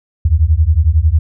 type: beating tone pair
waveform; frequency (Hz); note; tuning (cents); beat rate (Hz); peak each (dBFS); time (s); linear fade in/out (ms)
sine; 73.6 / 84.6; D2 / E2; +4 / +45; 11; -11; 0.25-1.19; 5
effects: none

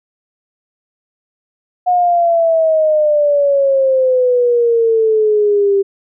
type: exponential sweep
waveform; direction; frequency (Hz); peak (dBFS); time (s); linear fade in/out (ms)
sine; down; 726 to 392; -9; 1.86-5.83; 20
effects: none

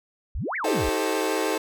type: exponential two-way sweep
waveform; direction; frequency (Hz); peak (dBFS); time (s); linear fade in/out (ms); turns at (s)
sine; up then down; 43.65 to 2325 to 43.65; -26; 0.35-0.89; 0; 0.56
type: chord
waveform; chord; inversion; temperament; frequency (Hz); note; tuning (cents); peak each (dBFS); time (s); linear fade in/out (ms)
30% pulse; A diminished; second; just; 316.8 / 440 / 528; Eb4 / A4 / C5; +31 / 0 / +16; -26 / -25 / -28; 0.64-1.58; 5
type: tone with vibrato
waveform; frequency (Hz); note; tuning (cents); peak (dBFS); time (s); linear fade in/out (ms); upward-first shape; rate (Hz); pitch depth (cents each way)
sawtooth; 386.1; G4; -26; -25; 0.67-1.56; 10; sine; 6.5; 38
effects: none

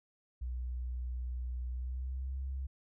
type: tone with pitch glide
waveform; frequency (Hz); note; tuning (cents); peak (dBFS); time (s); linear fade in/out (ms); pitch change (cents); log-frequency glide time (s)
sine; 61.74 to 66.55; B1 to C2; 0 to +30; -35; 0.41-2.67; 10; +130; 1.7-2.38
effects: none

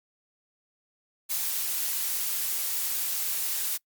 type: noise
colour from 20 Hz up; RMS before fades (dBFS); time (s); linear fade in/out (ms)
blue; -29; 1.29-3.78; 20
effects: noise-tail reverb RT60 0.1 s tail -25 dB re dry + Opus 48 kbps

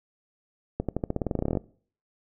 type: accelerating click train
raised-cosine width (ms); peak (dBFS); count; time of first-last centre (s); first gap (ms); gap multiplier
2; -13; 18; 0.8-1.572; 87; 0.91
effects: noise-tail reverb RT60 0.5 s tail -22 dB re dry

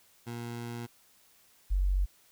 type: tone pair in turn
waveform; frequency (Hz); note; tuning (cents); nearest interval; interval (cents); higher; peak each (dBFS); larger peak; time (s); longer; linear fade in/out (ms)
20% pulse / sine; 118.4 / 46.99; A#2 / F#1; +27 / +28; octave + major third; 1599; first; -32 / -24; second; 0.26-0.87 / 1.7-2.06; first; 20
effects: white hiss -63 dBFS RMS until 2.31 s

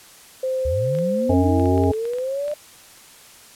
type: tone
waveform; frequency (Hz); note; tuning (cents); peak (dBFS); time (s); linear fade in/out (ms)
sine; 520; C5; -11; -20; 0.43-1.34; 5
type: linear sweep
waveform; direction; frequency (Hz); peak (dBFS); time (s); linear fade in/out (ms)
sine; up; 65.41 to 603; -22; 0.65-2.54; 5
type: clicks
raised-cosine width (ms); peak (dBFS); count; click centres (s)
0.3; -24; 12; 0.951 / 0.987 / 1.597 / 1.657 / 1.778 / 1.837 / 1.935 / 2.054 / 2.135 / 2.185 / 2.481 / 2.515
type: harmonic tone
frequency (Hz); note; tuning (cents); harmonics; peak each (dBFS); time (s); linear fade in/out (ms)
91; F#2; -28; 1 / 3 / 5 / 7 / 9; -19 / -20 / -24 / -26 / -26; 1.29-1.92; 10
effects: white hiss -46 dBFS RMS until 3.55 s + low-pass 12000 Hz 12 dB/octave

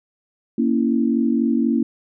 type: chord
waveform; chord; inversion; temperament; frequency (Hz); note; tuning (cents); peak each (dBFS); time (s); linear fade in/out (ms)
sine; A# diminished; none; equal; 233.1 / 277.2 / 329.6; A#3 / C#4 / E4; 0 / 0 / 0; -18 / -21 / -23; 0.58-1.83; 5
effects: none

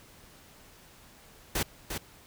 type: noise with echo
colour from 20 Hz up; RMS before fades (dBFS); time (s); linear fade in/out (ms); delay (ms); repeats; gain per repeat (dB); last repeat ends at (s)
pink; -29; 1.55-1.63; 5; 350; 1; -6; 1.98
effects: pink hiss -55 dBFS RMS until 2.26 s

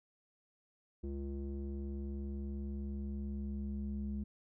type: tone with low-pass filter sweep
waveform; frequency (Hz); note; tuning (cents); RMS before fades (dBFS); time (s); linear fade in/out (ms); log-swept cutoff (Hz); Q
square; 69.3; C#2; 0; -40; 1.03-4.24; 10; 330 to 220; 3.5
effects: none

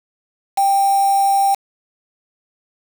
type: tone with quantisation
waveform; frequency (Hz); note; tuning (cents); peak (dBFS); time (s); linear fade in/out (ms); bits
sine; 789; G5; +11; -12; 0.57-1.55; 10; 4
effects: none

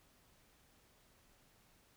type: silence
effects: pink hiss -69 dBFS RMS until 1.96 s

